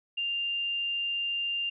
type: tone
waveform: sine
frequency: 2794 Hz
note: F7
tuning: in tune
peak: -28 dBFS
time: 0.17-1.7 s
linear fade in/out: 10 ms
effects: none